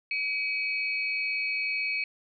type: tone cluster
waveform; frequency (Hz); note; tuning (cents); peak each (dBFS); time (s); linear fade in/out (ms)
sine; 2278 / 2536 / 4323; C#7 / D#7 / C#8; +47 / +32 / -44; -30 / -30 / -39; 0.11-2.04; 2
effects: none